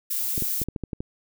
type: noise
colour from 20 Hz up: violet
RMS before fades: -27 dBFS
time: 0.1-0.64 s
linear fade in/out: 10 ms
type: clicks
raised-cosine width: 3 ms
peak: -17 dBFS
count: 8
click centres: 0.379 / 0.423 / 0.617 / 0.686 / 0.762 / 0.837 / 0.932 / 1.005 s
effects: none